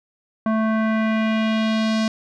square tone with low-pass filter sweep, 220.1 Hz, A3, 1 cent sharp, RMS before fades -20 dBFS, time 0.46-2.08 s, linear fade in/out 2 ms, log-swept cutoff 1200 to 5300 Hz, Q 1.7, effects none

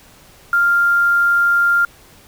sine tone with quantisation, 1396.9 Hz, F6, in tune, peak -11 dBFS, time 0.53-1.85 s, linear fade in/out 2 ms, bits 6, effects pink hiss -46 dBFS RMS until 2.27 s

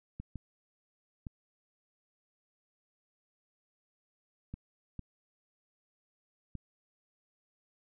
clicks, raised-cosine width 5 ms, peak -28 dBFS, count 6, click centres 0.2 / 0.357 / 1.268 / 4.54 / 4.993 / 6.553 s, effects none

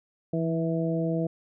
harmonic tone with a mistuned harmonic, 163.5 Hz, E3, 14 cents flat, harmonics 1 / 2 / 3 / 4, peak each -27 / -30 / -32 / -33 dBFS, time 0.33-1.27 s, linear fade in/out 5 ms, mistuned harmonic 1, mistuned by +24 cents, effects none

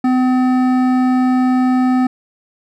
sine tone with hard clipping, 254.6 Hz, C4, 47 cents flat, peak -13 dBFS, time 0.04-2.07 s, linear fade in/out 5 ms, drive 12 dB, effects none

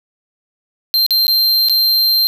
square tone with dropouts, 4155 Hz, C8, 13 cents flat, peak -11 dBFS, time 0.94-2.27 s, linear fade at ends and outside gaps 0 ms, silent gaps 1.064-1.107 / 1.268-1.28 / 1.686-1.696 s, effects none

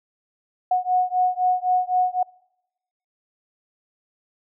sine beating tone pair, 730 / 733.9 Hz, F#5 / F#5, -24 / -14 cents, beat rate 3.9 Hz, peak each -21 dBFS, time 0.71-2.23 s, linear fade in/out 5 ms, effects noise-tail reverb RT60 0.9 s tail -26 dB re dry

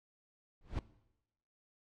brown noise with exponential growth, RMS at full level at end -30 dBFS, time 0.61-0.79 s, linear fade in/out 2 ms, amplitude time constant 38 ms, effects noise-tail reverb RT60 0.9 s tail -19 dB re dry + low-pass 5000 Hz 12 dB/octave

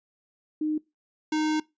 sine / square tone pair in turn, 307 / 309 Hz, D#4 / D#4, -23 / -12 cents, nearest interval unison, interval 11 cents, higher second, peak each -24 dBFS, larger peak neither, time 0.61-0.78 / 1.32-1.6 s, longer second, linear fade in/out 5 ms, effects noise-tail reverb RT60 0.2 s tail -21 dB re dry + resampled to 16000 Hz

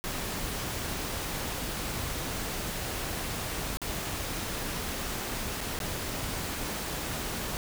pink noise with dropouts, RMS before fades -34 dBFS, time 0.04-7.57 s, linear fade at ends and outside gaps 0 ms, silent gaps 3.771-3.817 / 5.607-5.612 / 5.79-5.802 s, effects none

